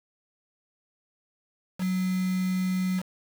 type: tone with quantisation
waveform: sine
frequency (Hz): 185.1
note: F#3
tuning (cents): +1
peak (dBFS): -24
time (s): 1.78-3.03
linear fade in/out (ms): 50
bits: 6
effects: none